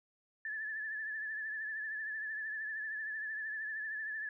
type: tone with vibrato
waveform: sine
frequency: 1739 Hz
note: A6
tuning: 21 cents flat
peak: -37 dBFS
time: 0.45-4.29 s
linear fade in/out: 2 ms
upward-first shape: triangle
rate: 13 Hz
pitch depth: 61 cents each way
effects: none